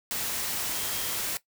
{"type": "tone in noise", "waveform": "sine", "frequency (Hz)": 3219, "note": "G7", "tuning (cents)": 45, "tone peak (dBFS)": -41, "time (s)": [0.74, 1.16], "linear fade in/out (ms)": 0, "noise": "white", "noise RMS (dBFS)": -31, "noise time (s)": [0.11, 1.37], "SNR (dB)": -13, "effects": ["noise-tail reverb RT60 0.1 s tail -17 dB re dry"]}